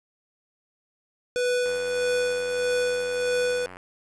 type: tone with tremolo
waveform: square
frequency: 493.9 Hz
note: B4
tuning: in tune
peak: -22 dBFS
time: 1.36-3.66 s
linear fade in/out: 0 ms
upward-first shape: sine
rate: 1.6 Hz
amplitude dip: 40%
type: click train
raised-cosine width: 0.5 ms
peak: -26 dBFS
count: 194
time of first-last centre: 1.66-3.769 s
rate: 91.5 Hz
effects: resampled to 22050 Hz + 8-bit